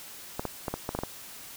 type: clicks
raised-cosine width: 1 ms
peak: -16 dBFS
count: 8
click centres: 0.395 / 0.453 / 0.682 / 0.74 / 0.891 / 0.95 / 0.989 / 1.035 s
effects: white hiss -45 dBFS RMS until 1.56 s